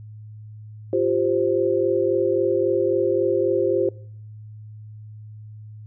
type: chord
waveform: sine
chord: F suspended second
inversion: none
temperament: just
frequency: 349.2 / 392.9 / 523.8 Hz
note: F4 / G4 / C5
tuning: 0 / +4 / +2 cents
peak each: -22 dBFS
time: 0.93-3.89 s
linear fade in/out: 2 ms
effects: noise-tail reverb RT60 0.6 s tail -22 dB re dry + added 107 Hz sine -37 dBFS peak until 5.86 s